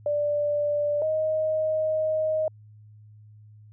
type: tone pair in turn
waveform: sine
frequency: 587.3 / 625.3 Hz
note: D5 / D#5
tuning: 0 / +8 cents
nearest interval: minor second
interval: 108 cents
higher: second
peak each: -22 dBFS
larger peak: neither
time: 0.06-1.02 / 1.02-2.48 s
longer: second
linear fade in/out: 2 ms
effects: added 106 Hz sine -47 dBFS peak until 3.72 s